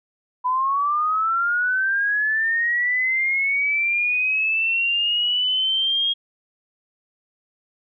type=linear sweep; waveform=sine; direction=up; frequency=991 to 3273 Hz; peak=-18 dBFS; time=0.44-6.14 s; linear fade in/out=20 ms; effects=none